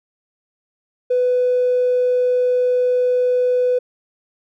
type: tone with tanh clipping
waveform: triangle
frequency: 498.2 Hz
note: B4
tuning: 15 cents sharp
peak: -13 dBFS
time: 1.1-3.79 s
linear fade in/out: 10 ms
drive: 1 dB
effects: none